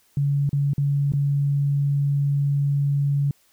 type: tone with dropouts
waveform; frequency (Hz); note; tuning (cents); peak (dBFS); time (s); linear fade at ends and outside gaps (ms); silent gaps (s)
sine; 141.7; C#3; +38; -18; 0.17-3.31; 2; 0.493-0.53 / 0.734-0.78 / 1.121-1.135
effects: white hiss -61 dBFS RMS until 3.52 s